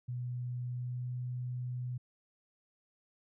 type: tone with pitch glide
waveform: sine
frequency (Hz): 123.4 to 124.47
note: B2 to B2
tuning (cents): -1 to +14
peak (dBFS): -35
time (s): 0.08-1.98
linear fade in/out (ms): 10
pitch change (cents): +15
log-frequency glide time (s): 0.67-1.15
effects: none